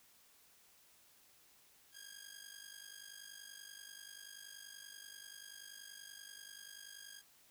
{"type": "ring-modulated tone", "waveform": "10% pulse", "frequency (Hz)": 1626, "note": "G#6", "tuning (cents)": -37, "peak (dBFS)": -40, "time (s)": [1.92, 7.23], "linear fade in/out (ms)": 50, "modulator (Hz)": 25.2, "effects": ["white hiss -67 dBFS RMS until 7.5 s"]}